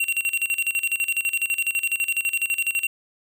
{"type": "tone with tremolo", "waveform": "square", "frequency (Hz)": 2746, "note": "F7", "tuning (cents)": -30, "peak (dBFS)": -20, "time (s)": [0, 2.87], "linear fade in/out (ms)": 5, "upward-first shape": "square", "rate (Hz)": 12, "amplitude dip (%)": 80, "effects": []}